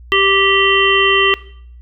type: harmonic tone with a mistuned harmonic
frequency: 391.3 Hz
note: G4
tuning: 3 cents flat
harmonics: 1 / 3 / 5 / 7 / 8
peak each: -16 / -16 / -16 / -16 / -16 dBFS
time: 0.12-1.34 s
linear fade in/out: 0 ms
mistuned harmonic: 8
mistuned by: -17 cents
effects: noise-tail reverb RT60 0.6 s tail -19 dB re dry + added 60 Hz sine -35 dBFS peak until 1.81 s